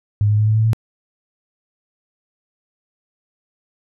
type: tone with pitch steps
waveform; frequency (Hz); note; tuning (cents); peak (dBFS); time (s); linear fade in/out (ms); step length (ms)
sine; 103.83 / 105.4 / 107 / 108.61 / 110.26 / 111.93; G#2 / G#2 / A2 / A2 / A2 / A2; 0 / +26 / -48 / -22 / +4 / +30; -12; 0.21-0.732; 0; 87
effects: none